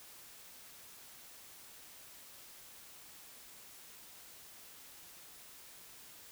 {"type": "silence", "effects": ["white hiss -55 dBFS RMS until 6.31 s"]}